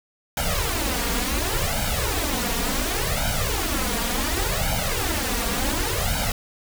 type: noise with flanger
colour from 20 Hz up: pink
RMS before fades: -24 dBFS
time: 0.37-6.32 s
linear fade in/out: 2 ms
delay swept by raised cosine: 1.3 to 4.3 ms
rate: 0.69 Hz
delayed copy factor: +0.95
effects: none